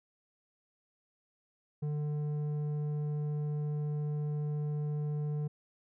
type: tone with low-pass filter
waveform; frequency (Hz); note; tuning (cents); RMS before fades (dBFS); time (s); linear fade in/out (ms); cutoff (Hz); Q
square; 148.8; D3; +23; -34; 1.82-5.48; 10; 400; 0.67
effects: none